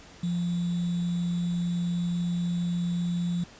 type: tone with sample-and-hold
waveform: sine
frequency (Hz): 174.2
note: F3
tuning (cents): -4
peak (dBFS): -25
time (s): 0.23-3.44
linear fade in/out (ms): 5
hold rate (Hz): 3675
effects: pink hiss -50 dBFS RMS until 3.59 s + resampled to 16000 Hz